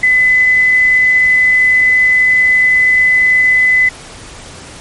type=tone; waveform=sine; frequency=2012 Hz; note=B6; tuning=32 cents sharp; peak=-6 dBFS; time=0.03-3.89 s; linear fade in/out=5 ms; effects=pink hiss -32 dBFS RMS until 4.8 s + MP3 48 kbps

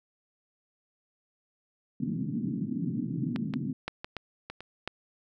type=band-pass noise; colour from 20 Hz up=white; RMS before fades=-32 dBFS; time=2-3.73 s; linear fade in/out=5 ms; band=130 to 280 Hz; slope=48 dB/octave
type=clicks; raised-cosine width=0.3 ms; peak=-19 / -21 / -16 / -20 / -19 / -22 / -26 / -16 dBFS; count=8; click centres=3.361 / 3.538 / 3.88 / 4.045 / 4.167 / 4.5 / 4.606 / 4.876 s
effects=none

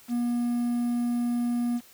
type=tone with quantisation; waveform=triangle; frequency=240 Hz; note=B3; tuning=49 cents flat; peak=-22 dBFS; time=0.08-1.81 s; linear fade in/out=50 ms; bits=8; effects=white hiss -54 dBFS RMS until 1.93 s

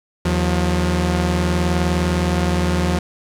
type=tone pair together; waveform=sawtooth; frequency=79.5 / 178.47 Hz; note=D#2 / F3; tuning=+38 / +38 cents; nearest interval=octave + major second; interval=1400 cents; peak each=-15 dBFS; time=0.25-2.99 s; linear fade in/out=5 ms; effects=low-pass 9000 Hz 12 dB/octave + 8-bit

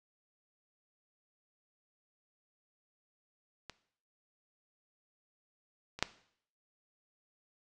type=clicks; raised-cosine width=0.2 ms; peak=-26 / -26 / -9 dBFS; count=3; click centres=3.697 / 5.99 / 6.026 s; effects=noise-tail reverb RT60 0.6 s tail -17 dB re dry + resampled to 24000 Hz

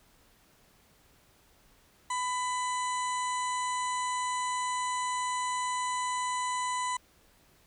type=harmonic tone; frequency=999 Hz; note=B5; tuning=20 cents sharp; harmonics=1 / 2 / 3 / 4 / 6 / 7 / 8 / 9; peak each=-30 / -39 / -46 / -44 / -48 / -43 / -45 / -45 dBFS; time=2.1-6.97 s; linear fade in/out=5 ms; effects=pink hiss -63 dBFS RMS until 7.66 s

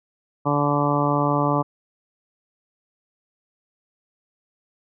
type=harmonic tone; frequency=144.9 Hz; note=D3; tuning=23 cents flat; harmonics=1 / 2 / 3 / 4 / 5 / 6 / 7 / 8; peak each=-24 / -24 / -29 / -26 / -29 / -27 / -27 / -26 dBFS; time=0.45-1.63 s; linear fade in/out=20 ms; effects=none

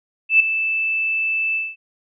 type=tone with ADSR envelope; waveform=sine; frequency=2637 Hz; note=E7; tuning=in tune; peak=-7 dBFS; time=0.29-1.76 s; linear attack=110 ms; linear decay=6 ms; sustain=-11 dB; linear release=210 ms; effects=none

